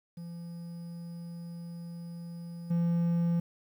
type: tone with level steps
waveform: triangle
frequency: 170.4 Hz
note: F3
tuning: 42 cents flat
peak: -37 / -23 dBFS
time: 0.17-3.4 s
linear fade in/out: 5 ms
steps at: 2.7 s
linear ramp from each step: 10 ms
effects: 10-bit